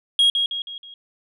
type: tone with echo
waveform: sine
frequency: 3281 Hz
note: G#7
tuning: 22 cents flat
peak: -10 dBFS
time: 0.19-0.3 s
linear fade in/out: 2 ms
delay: 160 ms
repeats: 4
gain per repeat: -7 dB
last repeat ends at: 0.94 s
effects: tanh soft clip ceiling -12 dBFS